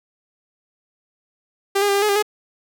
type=tone with pitch steps; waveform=sawtooth; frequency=395.4 / 408.5 / 398.4 / 401.1 / 423 / 401.2 / 420.9 Hz; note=G4 / G#4 / G4 / G4 / G#4 / G4 / G#4; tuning=+15 / -29 / +28 / +40 / +32 / +40 / +23 cents; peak=-12 dBFS; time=1.75-2.226 s; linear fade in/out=10 ms; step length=68 ms; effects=none